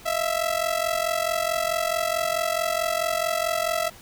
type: ring-modulated tone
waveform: sawtooth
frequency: 660 Hz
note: E5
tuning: 2 cents sharp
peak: -16 dBFS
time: 0.05-3.9 s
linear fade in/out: 20 ms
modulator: 22.3 Hz
effects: pink hiss -47 dBFS RMS until 4.01 s